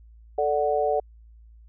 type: chord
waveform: sine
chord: D major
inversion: second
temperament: equal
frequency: 440 / 587.3 / 740 Hz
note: A4 / D5 / F#5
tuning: 0 / 0 / 0 cents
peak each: -25 dBFS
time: 0.38-1 s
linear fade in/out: 5 ms
effects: added 56 Hz sine -47 dBFS peak until 1.68 s